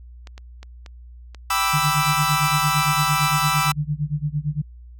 clicks, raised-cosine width 0.2 ms, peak -23 dBFS, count 6, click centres 0.272 / 0.379 / 0.63 / 0.862 / 1.347 / 2.1 s
sawtooth chord, E minor seventh, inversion first, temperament equal, 784 / 987.8 / 1174.7 / 1318.5 Hz, G5 / B5 / D6 / E6, 0 / 0 / 0 / 0 cents, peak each -24 / -21 / -22 / -18 dBFS, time 1.5-3.72 s, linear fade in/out 5 ms
sine tone with tremolo, 148.8 Hz, D3, 23 cents sharp, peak -18 dBFS, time 1.73-4.62 s, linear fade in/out 10 ms, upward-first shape sine, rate 8.8 Hz, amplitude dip 95%
effects added 60 Hz sine -39 dBFS peak until 4.99 s

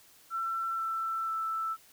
sine tone with pitch steps, 1344 / 1333.2 / 1322.4 Hz, E6 / E6 / E6, +33 / +19 / +5 cents, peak -30 dBFS, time 0.3-1.77 s, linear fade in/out 50 ms, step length 490 ms, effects white hiss -59 dBFS RMS until 1.92 s

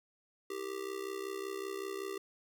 square tone with amplitude modulation, 392 Hz, G4, in tune, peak -35 dBFS, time 0.5-2.18 s, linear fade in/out 5 ms, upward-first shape sine, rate 65.3 Hz, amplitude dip 80%, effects none

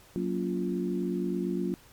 sine chord, Gb major seventh, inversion none, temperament equal with one note detuned, 185 / 233.1 / 281.9 / 349.2 Hz, Gb3 / Bb3 / Db4 / F4, 0 / 0 / +29 / 0 cents, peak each -31 / -35 / -35 / -32 dBFS, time 0.16-1.74 s, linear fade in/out 0 ms, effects pink hiss -56 dBFS RMS until 1.92 s + MP3 96 kbps

